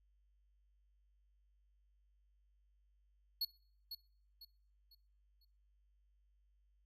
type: tone with echo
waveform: square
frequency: 4355 Hz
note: C#8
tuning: 31 cents flat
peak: -35 dBFS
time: 3.41-3.45 s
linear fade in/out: 5 ms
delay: 500 ms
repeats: 4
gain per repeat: -9 dB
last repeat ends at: 5.45 s
effects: noise-tail reverb RT60 0.6 s tail -23 dB re dry + added 50 Hz sine -70 dBFS peak until 6.85 s